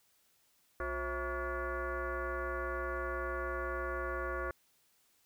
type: tone with frequency modulation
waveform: sine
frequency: 535 Hz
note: C5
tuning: 38 cents sharp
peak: -34 dBFS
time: 0.8-4.51 s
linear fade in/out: 2 ms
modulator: 298 Hz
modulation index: 3.7
effects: white hiss -71 dBFS RMS until 5.25 s